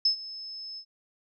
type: tone with ADSR envelope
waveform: sine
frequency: 5220 Hz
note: E8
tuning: 18 cents flat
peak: -18 dBFS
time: 0.05-0.85 s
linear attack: 5 ms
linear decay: 100 ms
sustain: -19 dB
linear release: 75 ms
effects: none